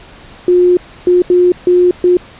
sine tone bursts at uneven times, 357.5 Hz, F4, 41 cents sharp, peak -5 dBFS, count 5, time 0.48-0.77 / 1.07-1.22 / 1.3-1.52 / 1.67-1.91 / 2.04-2.17 s, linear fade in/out 2 ms, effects pink hiss -37 dBFS RMS until 2.39 s + resampled to 8000 Hz

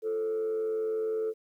sine tone with frequency modulation, 439.7 Hz, A4, 1 cent flat, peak -26 dBFS, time 0.02-1.34 s, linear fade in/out 50 ms, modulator 93.6 Hz, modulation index 0.32, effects tanh soft clip ceiling -25 dBFS + 11-bit

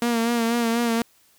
sawtooth tone with vibrato, 233.1 Hz, A#3, in tune, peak -16 dBFS, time 0.02-1.02 s, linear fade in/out 2 ms, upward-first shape sine, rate 4.1 Hz, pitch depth 42 cents each way, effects white hiss -59 dBFS RMS until 1.38 s

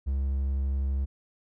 triangle tone with vibrato, 67.9 Hz, C#2, 35 cents flat, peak -23 dBFS, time 0.06-1.06 s, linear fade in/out 20 ms, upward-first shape sine, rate 12 Hz, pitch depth 8 cents each way, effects none

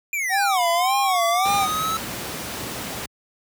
square linear two-way sweep, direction down then up, 2429 to 979 to 1314 Hz, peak -23 dBFS, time 0.13-1.97 s, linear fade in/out 2 ms, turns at 0.6 s
square tone with vibrato, 740 Hz, F#5, in tune, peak -20 dBFS, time 0.29-1.68 s, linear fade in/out 50 ms, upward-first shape sine, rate 1.8 Hz, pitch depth 150 cents each way
pink noise, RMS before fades -30 dBFS, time 1.45-3.06 s, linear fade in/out 5 ms
effects high-pass 100 Hz 12 dB/octave

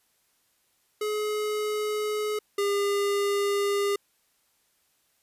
square tone pair in turn, 423.3 / 403.7 Hz, G#4 / G#4, +33 / -49 cents, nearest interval minor second, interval 82 cents, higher first, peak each -27 / -24 dBFS, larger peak second, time 1.01-2.39 / 2.58-3.96 s, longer neither, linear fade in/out 5 ms, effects white hiss -69 dBFS RMS until 5.22 s + resampled to 32000 Hz

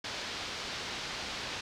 white low-pass noise, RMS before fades -39 dBFS, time 0.04-1.61 s, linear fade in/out 5 ms, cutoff 5000 Hz, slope 24 dB/octave, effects none

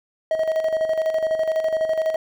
triangle tone with tremolo, 637 Hz, D#5, 41 cents sharp, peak -15 dBFS, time 0.31-2.16 s, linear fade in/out 2 ms, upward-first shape square, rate 12 Hz, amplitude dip 55%, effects none

